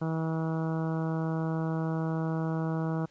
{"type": "harmonic tone", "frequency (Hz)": 161.2, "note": "E3", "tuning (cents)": -38, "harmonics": [1, 2, 3, 4, 5, 6, 7, 8, 9], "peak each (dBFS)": [-29, -35, -39, -41, -43, -45, -46, -47, -48], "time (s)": [0.01, 3.06], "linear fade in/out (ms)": 10, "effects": ["pink hiss -63 dBFS RMS until 3.1 s", "resampled to 16000 Hz"]}